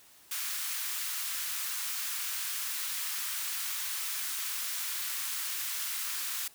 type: high-pass noise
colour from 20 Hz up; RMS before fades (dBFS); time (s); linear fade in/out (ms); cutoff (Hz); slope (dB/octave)
white; -35; 0.31-6.48; 5; 1100; 24
effects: white hiss -58 dBFS RMS until 6.54 s